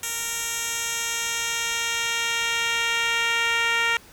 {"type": "tone with band-pass filter sweep", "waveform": "10% pulse", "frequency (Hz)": 463.9, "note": "A#4", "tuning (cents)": -8, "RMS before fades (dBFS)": -25, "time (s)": [0.03, 3.97], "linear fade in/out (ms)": 2, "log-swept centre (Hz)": [8900, 2300], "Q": 0.96, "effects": ["pink hiss -49 dBFS RMS until 4.12 s"]}